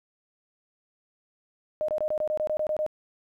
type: tone bursts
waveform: sine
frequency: 614 Hz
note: D#5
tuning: 23 cents flat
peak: -24 dBFS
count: 11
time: 1.81-2.864 s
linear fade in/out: 0 ms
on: 74 ms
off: 24 ms
effects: 11-bit